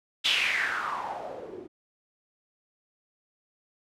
blue noise with low-pass filter sweep, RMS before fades -30 dBFS, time 0.24-1.68 s, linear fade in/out 20 ms, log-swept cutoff 3400 to 320 Hz, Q 5.5, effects none

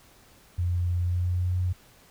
sine tone with pitch glide, 88.1 to 90.52 Hz, F2 to F#2, +16 to -37 cents, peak -23 dBFS, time 0.58-1.73 s, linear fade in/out 10 ms, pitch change +47 cents, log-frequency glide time 0.99-1.54 s, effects pink hiss -56 dBFS RMS until 2.1 s

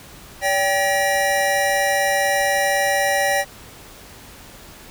square tone cluster, 572 / 784 / 1913 Hz, D5 / G5 / A#6, -46 / 0 / +44 cents, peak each -22 dBFS, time 0.41-3.45 s, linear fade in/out 50 ms, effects pink hiss -42 dBFS RMS until 4.9 s

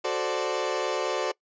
30% pulse chord, D dominant seventh, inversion first, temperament equal, 370 / 440 / 523.3 / 587.3 Hz, F#4 / A4 / C5 / D5, 0 / 0 / 0 / 0 cents, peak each -29 dBFS, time 0.04-1.32 s, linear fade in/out 10 ms, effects noise-tail reverb RT60 0.1 s tail -22 dB re dry + resampled to 16000 Hz

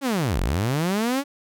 sawtooth linear two-way sweep, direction down then up, 288.3 to 38.99 to 288.3 Hz, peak -17 dBFS, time 0.01-1.24 s, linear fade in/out 50 ms, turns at 0.4 s, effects none

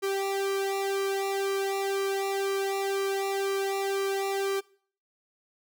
sawtooth tone with flanger, 392 Hz, G4, in tune, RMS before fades -29 dBFS, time 0.02-4.61 s, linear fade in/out 20 ms, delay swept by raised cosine 1.4 to 1.93 ms, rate 2 Hz, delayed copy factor -1, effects noise-tail reverb RT60 0.5 s tail -22 dB re dry

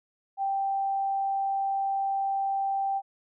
sine tone, 784 Hz, G5, in tune, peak -25 dBFS, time 0.37-3.02 s, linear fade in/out 50 ms, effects none

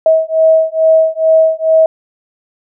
sine beating tone pair, 640 / 642.3 Hz, D#5 / E5, +49 / -45 cents, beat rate 2.3 Hz, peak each -10 dBFS, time 0.06-1.86 s, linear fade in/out 2 ms, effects none

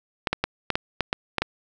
clicks, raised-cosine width 0.3 ms, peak -6 dBFS, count 9, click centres 0.272 / 0.33 / 0.44 / 0.703 / 0.755 / 1.007 / 1.129 / 1.383 / 1.42 s, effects none

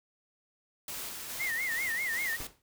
white noise with tremolo, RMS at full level -39 dBFS, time 0.88-2.47 s, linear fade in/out 2 ms, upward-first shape square, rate 2.4 Hz, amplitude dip 25%
sine tone with vibrato, 1975.5 Hz, B6, in tune, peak -30 dBFS, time 1.39-2.37 s, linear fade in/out 20 ms, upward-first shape sine, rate 5.1 Hz, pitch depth 160 cents each way
pink noise with exponential decay, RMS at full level -38 dBFS, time 2.4-2.62 s, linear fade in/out 1 ms, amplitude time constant 47 ms
effects none

